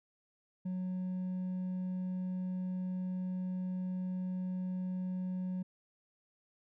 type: tone with hard clipping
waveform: sine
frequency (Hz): 183.9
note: F#3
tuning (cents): -10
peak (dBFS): -35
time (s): 0.65-5.63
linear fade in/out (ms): 10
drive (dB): 2
effects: none